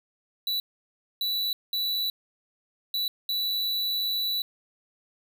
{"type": "tone bursts at uneven times", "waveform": "square", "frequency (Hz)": 3951, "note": "B7", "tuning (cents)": 0, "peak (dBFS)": -26, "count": 5, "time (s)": [[0.47, 0.6], [1.21, 1.53], [1.73, 2.1], [2.94, 3.08], [3.29, 4.42]], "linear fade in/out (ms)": 2, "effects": []}